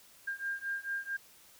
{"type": "beating tone pair", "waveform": "sine", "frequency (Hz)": [1600, 1604.5], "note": ["G6", "G6"], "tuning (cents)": [35, 40], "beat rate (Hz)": 4.5, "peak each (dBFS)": [-38, -37], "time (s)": [0.27, 1.17], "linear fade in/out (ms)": 10, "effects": ["white hiss -59 dBFS RMS until 1.59 s"]}